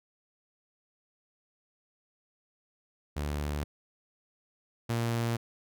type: tone pair in turn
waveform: sawtooth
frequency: 73.5 / 116.67 Hz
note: D2 / A#2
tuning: +2 / +2 cents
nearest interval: minor sixth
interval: 800 cents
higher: second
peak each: -27 / -24 dBFS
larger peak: second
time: 3.16-3.64 / 4.89-5.37 s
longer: neither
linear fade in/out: 10 ms
effects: none